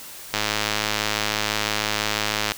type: click train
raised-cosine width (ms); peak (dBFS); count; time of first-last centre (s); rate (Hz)
0.2; -4; 232; 0.34-2.519; 106
effects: white hiss -39 dBFS RMS until 2.57 s